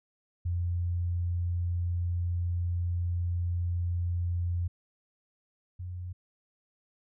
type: tone pair in turn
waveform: sine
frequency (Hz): 87.31 / 89.61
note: F2 / F2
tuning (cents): 0 / +45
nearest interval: unison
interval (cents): 45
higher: second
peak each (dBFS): -27 / -35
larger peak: first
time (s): 0.45-4.68 / 5.79-6.13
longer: first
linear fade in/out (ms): 10
effects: none